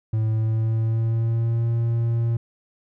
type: tone with pitch glide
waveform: triangle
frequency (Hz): 110 to 116.2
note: A2 to A#2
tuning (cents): 0 to -5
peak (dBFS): -17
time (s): 0.13-2.37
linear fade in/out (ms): 5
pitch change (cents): +95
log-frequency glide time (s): 0.29-1.68
effects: none